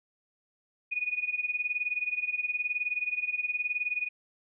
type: tone with tremolo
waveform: sine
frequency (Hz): 2468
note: D#7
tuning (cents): -15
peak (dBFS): -25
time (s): 0.91-4.09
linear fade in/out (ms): 20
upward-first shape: sine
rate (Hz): 19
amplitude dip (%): 85
effects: none